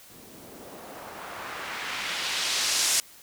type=noise with low-pass filter sweep; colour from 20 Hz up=blue; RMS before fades=-31 dBFS; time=0.1-3 s; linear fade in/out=0 ms; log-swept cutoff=260 to 7700 Hz; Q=1; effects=white hiss -51 dBFS RMS until 3.22 s